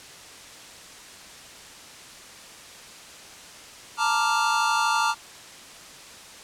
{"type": "chord", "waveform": "square", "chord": "Bb major seventh", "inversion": "third", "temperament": "equal", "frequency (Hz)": [880, 932.3, 1174.7, 1396.9], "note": ["A5", "Bb5", "D6", "F6"], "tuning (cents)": [0, 0, 0, 0], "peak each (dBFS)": -27, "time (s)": [3.97, 5.15], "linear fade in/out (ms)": 50, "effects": ["white hiss -44 dBFS RMS until 6.43 s", "low-pass 8000 Hz 12 dB/octave"]}